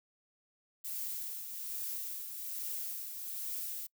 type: noise with tremolo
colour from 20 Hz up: violet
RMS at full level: -38 dBFS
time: 0.84-3.87 s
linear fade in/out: 10 ms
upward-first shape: triangle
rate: 1.2 Hz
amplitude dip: 50%
effects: noise-tail reverb RT60 0.1 s tail -25 dB re dry